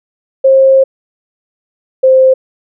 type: tone pair in turn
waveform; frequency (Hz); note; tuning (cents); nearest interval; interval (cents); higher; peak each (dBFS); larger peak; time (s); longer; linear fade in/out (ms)
sine; 534 / 523; C5 / C5; +35 / -1; unison; 36; first; -3; neither; 0.44-0.84 / 2.03-2.34; first; 10
effects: none